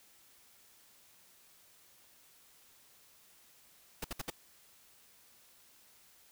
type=noise bursts; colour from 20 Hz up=pink; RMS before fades=-38 dBFS; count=4; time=4.02-4.302 s; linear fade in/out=5 ms; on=24 ms; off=62 ms; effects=white hiss -63 dBFS RMS until 6.31 s